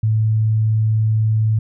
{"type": "tone", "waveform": "sine", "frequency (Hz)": 109.5, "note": "A2", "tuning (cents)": -8, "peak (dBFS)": -13, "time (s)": [0.03, 1.59], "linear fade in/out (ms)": 5, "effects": []}